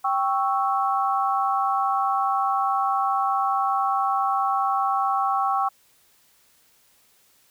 sine chord, C# diminished, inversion second, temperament equal, 784 / 1108.7 / 1318.5 Hz, G5 / C#6 / E6, 0 / 0 / 0 cents, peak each -23 / -24 / -27 dBFS, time 0.04-5.69 s, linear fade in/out 10 ms, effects white hiss -60 dBFS RMS until 7.5 s

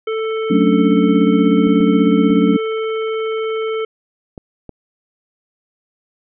harmonic tone, 441.7 Hz, A4, 7 cents sharp, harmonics 1 / 3 / 5 / 7, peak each -18 / -28 / -32 / -35 dBFS, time 0.07-3.85 s, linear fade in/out 5 ms
sine chord, D major seventh, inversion first, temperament equal, 185 / 220 / 277.2 / 293.7 Hz, F#3 / A3 / C#4 / D4, 0 / 0 / 0 / 0 cents, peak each -16 dBFS, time 0.5-2.57 s, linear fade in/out 10 ms
clicks, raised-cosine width 2 ms, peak -19 dBFS, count 5, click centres 1.671 / 1.805 / 2.304 / 4.378 / 4.693 s
effects none

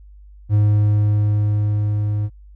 triangle tone with level ramp, 104.5 Hz, G#2, 11 cents sharp, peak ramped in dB -9 to -16 dBFS, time 0.49-2.3 s, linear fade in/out 50 ms, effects added 50 Hz sine -40 dBFS peak until 2.55 s

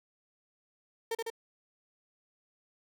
35% pulse tone with echo, 455.2 Hz, A#4, 41 cents flat, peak -29 dBFS, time 1.11-1.15 s, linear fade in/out 5 ms, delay 76 ms, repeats 2, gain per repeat -2 dB, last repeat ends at 1.302 s, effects none

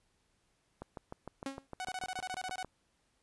click train, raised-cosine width 1 ms, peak -28 dBFS, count 13, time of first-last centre 0.82-2.646 s, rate 6.57 Hz
sawtooth tone with exponential decay, 272.1 Hz, C#4, 32 cents flat, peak -30 dBFS, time 1.46-1.67 s, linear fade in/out 2 ms, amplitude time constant 45 ms
sawtooth tone bursts, 744 Hz, F#5, 9 cents sharp, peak -33 dBFS, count 12, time 1.8-2.628 s, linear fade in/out 0 ms, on 47 ms, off 24 ms
effects pink hiss -75 dBFS RMS until 3.22 s + resampled to 24000 Hz

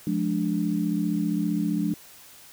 sine chord, D diminished, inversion first, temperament just, 176.2 / 211.4 / 293.7 Hz, F3 / Ab3 / D4, +16 / +31 / 0 cents, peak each -27 dBFS, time 0.07-1.94 s, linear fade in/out 2 ms, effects white hiss -49 dBFS RMS until 2.52 s

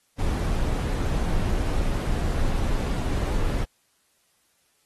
brown noise, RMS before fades -24 dBFS, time 0.18-3.65 s, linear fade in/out 20 ms, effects white hiss -67 dBFS RMS until 4.85 s + AAC 32 kbps

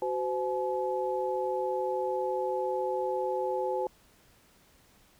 sine tone cluster, 374.1 / 512 / 854 Hz, F#4 / C5 / G#5, +19 / -38 / +48 cents, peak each -33 / -31 / -33 dBFS, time 0.02-3.87 s, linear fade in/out 2 ms, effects pink hiss -62 dBFS RMS until 5.19 s

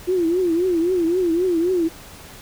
sine tone with vibrato, 349.2 Hz, F4, in tune, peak -16 dBFS, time 0.07-1.89 s, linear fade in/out 20 ms, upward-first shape triangle, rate 3.8 Hz, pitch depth 150 cents each way, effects pink hiss -41 dBFS RMS until 2.41 s

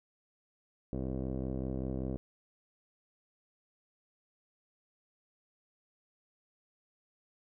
15% pulse tone with low-pass filter, 65.2 Hz, C2, 5 cents flat, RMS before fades -36 dBFS, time 0.93-2.17 s, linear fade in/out 0 ms, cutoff 440 Hz, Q 6.4, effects none

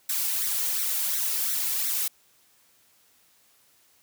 blue noise with flanger, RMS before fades -27 dBFS, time 0.09-2.08 s, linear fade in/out 5 ms, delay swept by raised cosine 0.5 to 2.3 ms, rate 2.8 Hz, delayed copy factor +0.65, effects white hiss -62 dBFS RMS until 4.02 s + high-pass 60 Hz 12 dB/octave

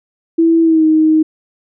sine tone with pitch glide, 329.6 to 313.6 Hz, E4 to D#4, 0 to +14 cents, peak -7 dBFS, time 0.38-1.23 s, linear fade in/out 10 ms, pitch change -86 cents, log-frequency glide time 0.62-0.85 s, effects none

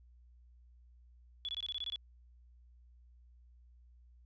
sine tone bursts, 3404 Hz, G#7, 42 cents sharp, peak -36 dBFS, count 9, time 1.45-1.959 s, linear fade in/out 0 ms, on 37 ms, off 22 ms, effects added 60 Hz sine -58 dBFS peak until 4.25 s + resampled to 16000 Hz

